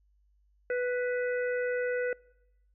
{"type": "harmonic tone with a mistuned harmonic", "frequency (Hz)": 493.9, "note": "B4", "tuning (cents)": 0, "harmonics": [1, 3, 4, 5], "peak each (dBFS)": [-28, -36, -41, -49], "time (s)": [0.7, 2.13], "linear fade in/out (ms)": 2, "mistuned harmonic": 5, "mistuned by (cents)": 43, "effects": ["noise-tail reverb RT60 1.0 s tail -25 dB re dry", "added 50 Hz sine -64 dBFS peak until 2.74 s"]}